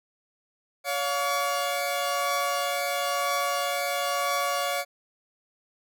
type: tone cluster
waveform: sawtooth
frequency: 566 / 708 / 1133 Hz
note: C#5 / F5 / C#6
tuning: +36 / +23 / +37 cents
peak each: -26 dBFS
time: 0.84-4.85 s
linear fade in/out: 50 ms
effects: none